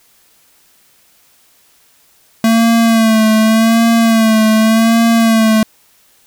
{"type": "tone with vibrato", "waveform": "square", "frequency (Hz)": 224, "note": "A3", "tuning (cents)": 31, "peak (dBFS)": -8, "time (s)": [2.44, 5.63], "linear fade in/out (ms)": 2, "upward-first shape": "sine", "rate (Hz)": 0.86, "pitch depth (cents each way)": 46, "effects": ["white hiss -51 dBFS RMS until 6.26 s"]}